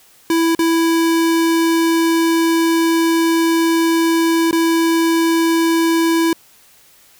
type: tone with dropouts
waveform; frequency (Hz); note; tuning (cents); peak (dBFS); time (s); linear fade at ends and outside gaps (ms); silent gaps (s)
square; 330.3; E4; +4; -13; 0.3-6.33; 2; 0.55-0.591 / 4.511-4.528
effects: white hiss -49 dBFS RMS until 7.19 s